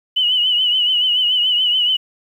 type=tone with vibrato; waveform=sine; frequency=2969 Hz; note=F#7; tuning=5 cents sharp; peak=-13 dBFS; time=0.16-1.97 s; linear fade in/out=10 ms; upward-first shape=triangle; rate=7 Hz; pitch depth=72 cents each way; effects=8-bit